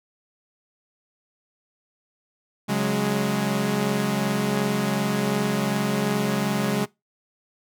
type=chord; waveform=sawtooth; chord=C# suspended fourth; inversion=none; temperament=equal with one note detuned; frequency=138.03 / 185 / 207.7 Hz; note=C#3 / F#3 / G#3; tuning=-7 / 0 / 0 cents; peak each=-24 / -23 / -20 dBFS; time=2.68-6.86 s; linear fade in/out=20 ms; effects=noise-tail reverb RT60 0.2 s tail -22 dB re dry